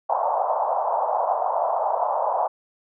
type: band-pass noise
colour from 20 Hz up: pink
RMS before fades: -23 dBFS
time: 0.09-2.48 s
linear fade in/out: 10 ms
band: 600 to 1000 Hz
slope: 48 dB/octave
effects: none